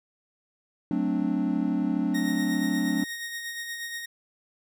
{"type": "chord", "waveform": "triangle", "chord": "D dominant seventh", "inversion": "first", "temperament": "equal", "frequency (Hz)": [185, 220, 261.6, 293.7], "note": ["F#3", "A3", "C4", "D4"], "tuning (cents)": [0, 0, 0, 0], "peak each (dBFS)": [-28, -28, -27, -26], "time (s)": [0.91, 3.04], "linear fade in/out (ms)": 2}
{"type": "tone with tremolo", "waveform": "sawtooth", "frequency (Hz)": 1864.7, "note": "A#6", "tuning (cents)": 0, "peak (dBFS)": -28, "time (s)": [2.14, 4.06], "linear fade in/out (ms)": 10, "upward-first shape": "sine", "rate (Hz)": 8.4, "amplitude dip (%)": 40}
{"effects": []}